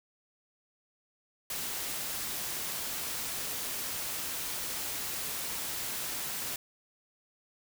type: noise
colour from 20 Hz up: white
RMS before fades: -36 dBFS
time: 1.5-6.56 s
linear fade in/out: 2 ms
effects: none